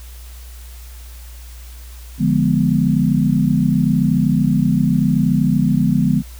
sine chord, D diminished seventh, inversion none, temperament equal, 146.83 / 174.61 / 207.7 / 246.9 Hz, D3 / F3 / Ab3 / Cb4, 0 / 0 / 0 / 0 cents, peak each -18 dBFS, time 2.18-6.23 s, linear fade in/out 50 ms, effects added 60 Hz sine -33 dBFS peak until 6.39 s + white hiss -44 dBFS RMS until 6.39 s

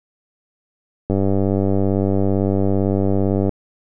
click train, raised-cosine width 2 ms, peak -6 dBFS, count 235, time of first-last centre 1.1-3.493 s, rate 97.8 Hz, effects none

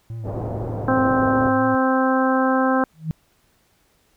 triangle tone with vibrato, 110 Hz, A2, in tune, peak -26 dBFS, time 0.1-1.75 s, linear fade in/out 0 ms, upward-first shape sine, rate 4 Hz, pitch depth 76 cents each way
white low-pass noise, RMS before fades -29 dBFS, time 0.23-1.52 s, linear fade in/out 50 ms, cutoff 670 Hz, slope 24 dB/octave
harmonic tone, 261.6 Hz, C4, in tune, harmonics 1 / 2 / 3 / 4 / 5 / 6, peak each -19 / -22 / -24 / -25 / -26 / -27 dBFS, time 0.88-2.84 s, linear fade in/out 2 ms
sine tone with exponential growth, 158.6 Hz, D#3, 33 cents sharp, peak -17 dBFS, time 2.93-3.11 s, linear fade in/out 0 ms, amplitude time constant 37 ms
effects pink hiss -62 dBFS RMS until 4.16 s

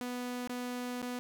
sawtooth tone with dropouts, 246.9 Hz, B3, in tune, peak -32 dBFS, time 0.01-1.19 s, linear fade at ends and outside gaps 0 ms, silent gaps 0.474-0.495 / 1.017-1.026 s, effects none

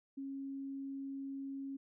sine tone, 273.2 Hz, C#4, 25 cents flat, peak -40 dBFS, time 0.17-1.77 s, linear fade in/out 10 ms, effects none

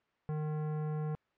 sine tone with tanh clipping, 153 Hz, D#3, 29 cents flat, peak -35 dBFS, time 0.29-1.15 s, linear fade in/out 0 ms, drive 17 dB, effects white hiss -74 dBFS RMS until 1.37 s + low-pass 2000 Hz 12 dB/octave

